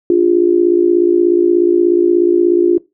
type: tone with amplitude modulation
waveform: sine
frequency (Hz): 349.2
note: F4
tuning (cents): 0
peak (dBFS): -4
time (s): 0.1-2.78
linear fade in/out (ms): 2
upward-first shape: sine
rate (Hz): 56.7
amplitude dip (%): 80
effects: noise-tail reverb RT60 0.2 s tail -19 dB re dry